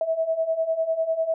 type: beating tone pair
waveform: sine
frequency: 643 / 653 Hz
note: E5 / E5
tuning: -43 / -17 cents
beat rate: 10 Hz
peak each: -27 / -23 dBFS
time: 0.01-1.34 s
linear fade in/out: 2 ms
effects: none